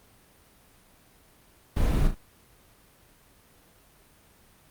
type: noise with echo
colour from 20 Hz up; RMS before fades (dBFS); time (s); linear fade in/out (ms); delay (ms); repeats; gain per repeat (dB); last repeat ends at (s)
brown; -23; 1.76-2.08; 10; 35; 2; -7; 2.15
effects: pink hiss -58 dBFS RMS until 4.7 s + Opus 32 kbps

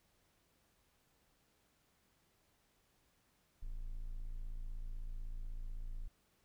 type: tone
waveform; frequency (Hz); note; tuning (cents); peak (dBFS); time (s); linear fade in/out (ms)
triangle; 28.03; A0; +33; -38; 3.62-6.08; 10
effects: pink hiss -75 dBFS RMS until 6.44 s

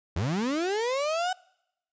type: linear sweep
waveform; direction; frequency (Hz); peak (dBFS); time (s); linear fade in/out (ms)
35% pulse; up; 73.42 to 755; -24; 0.16-1.33; 5
effects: noise-tail reverb RT60 0.8 s tail -25 dB re dry + resampled to 16000 Hz

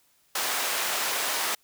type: high-pass noise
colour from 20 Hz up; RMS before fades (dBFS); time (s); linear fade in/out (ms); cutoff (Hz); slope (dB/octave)
pink; -28; 0.35-1.55; 5; 740; 12
effects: white hiss -65 dBFS RMS until 1.63 s

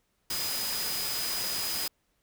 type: tone in noise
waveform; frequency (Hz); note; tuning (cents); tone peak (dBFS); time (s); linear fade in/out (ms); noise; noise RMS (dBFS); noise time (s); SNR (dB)
sine; 4978; D#8; 0; -34; 0.3-1.88; 5; white; -33; 0.3-1.88; -4
effects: pink hiss -74 dBFS RMS until 2.22 s

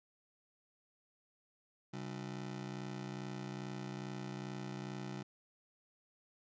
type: ring-modulated tone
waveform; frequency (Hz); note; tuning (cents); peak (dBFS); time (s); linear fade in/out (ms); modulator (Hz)
30% pulse; 164.7; E3; -1; -36; 1.93-5.23; 10; 31.2
effects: resampled to 16000 Hz

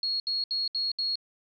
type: tone bursts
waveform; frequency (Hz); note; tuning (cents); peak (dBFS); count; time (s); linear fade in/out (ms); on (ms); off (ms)
sine; 4310; C#8; -49; -26; 5; 0.03-1.156; 2; 170; 69
effects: none

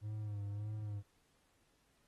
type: tone with vibrato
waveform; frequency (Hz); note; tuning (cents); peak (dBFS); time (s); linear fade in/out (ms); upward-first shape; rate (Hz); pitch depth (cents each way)
triangle; 104.2; G#2; +6; -37; 0.01-1.03; 50; sine; 1.7; 53
effects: pink hiss -75 dBFS RMS until 2.07 s + AAC 32 kbps

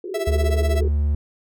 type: band-pass noise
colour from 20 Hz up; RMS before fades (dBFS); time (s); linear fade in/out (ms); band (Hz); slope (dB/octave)
white; -28; 0.04-0.88; 5; 360 to 430; 96
type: tone with tremolo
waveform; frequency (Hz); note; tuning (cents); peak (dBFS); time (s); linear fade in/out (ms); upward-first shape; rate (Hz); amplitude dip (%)
45% pulse; 659.3; E5; 0; -22; 0.14-0.81; 5; triangle; 16; 90
type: tone with vibrato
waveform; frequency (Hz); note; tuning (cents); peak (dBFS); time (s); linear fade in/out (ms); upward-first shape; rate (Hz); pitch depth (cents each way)
triangle; 73.42; D2; 0; -15; 0.27-1.15; 5; sine; 18; 9
effects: none

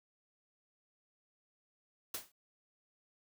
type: noise with exponential decay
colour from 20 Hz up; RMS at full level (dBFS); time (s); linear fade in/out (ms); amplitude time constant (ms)
white; -36; 2.14-2.32; 5; 38
effects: none

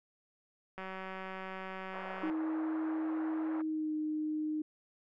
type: click train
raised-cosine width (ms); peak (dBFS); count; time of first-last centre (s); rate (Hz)
0.5; -28; 288; 0.78-2.299; 189
type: band-pass noise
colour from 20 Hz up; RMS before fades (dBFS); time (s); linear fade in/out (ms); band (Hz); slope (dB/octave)
pink; -47; 1.93-3.62; 5; 540 to 1500; 24
type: tone with pitch glide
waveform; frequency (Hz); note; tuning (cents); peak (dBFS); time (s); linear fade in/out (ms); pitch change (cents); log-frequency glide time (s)
sine; 316.6 to 307.4; D#4 to D#4; +30 to -21; -32; 2.23-4.62; 5; -51; 3.55-3.94
effects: none

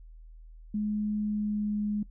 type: tone with pitch glide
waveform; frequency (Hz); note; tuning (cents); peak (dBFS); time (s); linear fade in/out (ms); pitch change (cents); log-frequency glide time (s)
sine; 210.3 to 208.5; G#3 to G#3; +22 to +7; -27; 0.74-2.03; 5; -15; 1.17-1.82
effects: noise-tail reverb RT60 0.1 s tail -19 dB re dry + added 40 Hz sine -46 dBFS peak until 2.1 s

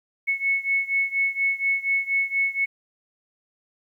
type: beating tone pair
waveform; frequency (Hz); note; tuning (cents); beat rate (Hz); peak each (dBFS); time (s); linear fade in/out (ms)
sine; 2200 / 2204.2; C#7 / C#7; -14 / -10; 4.2; -23 / -25; 0.27-2.66; 20
effects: 10-bit

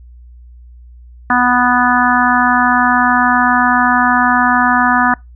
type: harmonic tone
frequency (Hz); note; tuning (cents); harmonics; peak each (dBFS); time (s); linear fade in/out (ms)
246.9; B3; 0; 1 / 3 / 4 / 5 / 6 / 7; -16 / -16 / -16 / -16 / -16 / -16; 1.3-5.14; 2
effects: noise-tail reverb RT60 0.2 s tail -25 dB re dry + added 60 Hz sine -35 dBFS peak until 5.35 s

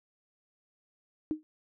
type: tone with exponential decay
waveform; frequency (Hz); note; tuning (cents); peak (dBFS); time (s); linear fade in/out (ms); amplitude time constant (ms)
sine; 309.4; D#4; -10; -24; 1.31-1.43; 0; 25
effects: none

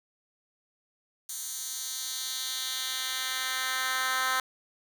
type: tone with high-pass filter sweep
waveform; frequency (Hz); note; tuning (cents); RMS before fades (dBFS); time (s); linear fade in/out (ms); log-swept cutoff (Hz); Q
10% pulse; 259.4; C4; -15; -32; 1.29-4.4; 2; 7400 to 1300; 1.3
effects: none

